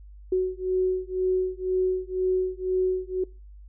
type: beating tone pair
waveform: sine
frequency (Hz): 370 / 372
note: F#4 / F#4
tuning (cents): 0 / +9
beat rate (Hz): 2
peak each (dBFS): -25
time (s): 0.32-3.24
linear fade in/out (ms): 5
effects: noise-tail reverb RT60 0.3 s tail -22 dB re dry + added 50 Hz sine -43 dBFS peak until 3.68 s